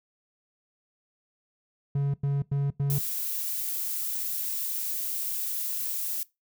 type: tone bursts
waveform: triangle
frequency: 140.6 Hz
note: C#3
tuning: 25 cents sharp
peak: -21 dBFS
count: 4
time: 1.95-2.986 s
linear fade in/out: 5 ms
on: 190 ms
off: 92 ms
type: noise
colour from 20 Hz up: violet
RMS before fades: -31 dBFS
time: 2.9-6.23 s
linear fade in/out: 0 ms
effects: noise-tail reverb RT60 0.2 s tail -21 dB re dry